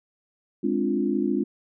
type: chord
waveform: sine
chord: D half-diminished seventh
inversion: second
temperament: equal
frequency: 207.7 / 261.6 / 293.7 / 349.2 Hz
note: Ab3 / C4 / D4 / F4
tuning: 0 / 0 / 0 / 0 cents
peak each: -27 dBFS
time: 0.63-1.44 s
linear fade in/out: 10 ms
effects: none